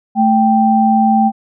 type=tone pair together; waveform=sine; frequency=220 / 784 Hz; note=A3 / G5; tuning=0 / 0 cents; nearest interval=octave + minor seventh; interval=2200 cents; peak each=-11 dBFS; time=0.15-1.32 s; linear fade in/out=50 ms; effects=none